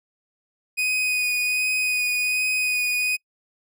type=tone with vibrato; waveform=40% pulse; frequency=2489 Hz; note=D#7; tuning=in tune; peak=-20 dBFS; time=0.77-3.17 s; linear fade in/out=20 ms; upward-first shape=sine; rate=1.3 Hz; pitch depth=13 cents each way; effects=noise-tail reverb RT60 0.1 s tail -26 dB re dry